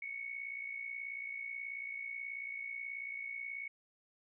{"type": "tone with amplitude modulation", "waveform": "sine", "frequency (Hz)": 2217, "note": "C#7", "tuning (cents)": 0, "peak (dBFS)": -37, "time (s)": [0.02, 3.68], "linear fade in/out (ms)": 5, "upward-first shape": "sine", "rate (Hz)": 58.4, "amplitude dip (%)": 65, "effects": []}